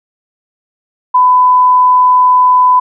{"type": "tone", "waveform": "sine", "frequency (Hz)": 1002, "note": "B5", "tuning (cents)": 25, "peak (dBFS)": -4, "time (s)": [1.14, 2.8], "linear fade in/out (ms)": 10, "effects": []}